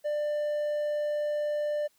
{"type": "tone", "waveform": "triangle", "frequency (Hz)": 594, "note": "D5", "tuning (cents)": 20, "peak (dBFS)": -25, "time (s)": [0.04, 1.88], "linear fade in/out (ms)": 20, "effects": ["white hiss -68 dBFS RMS until 1.98 s"]}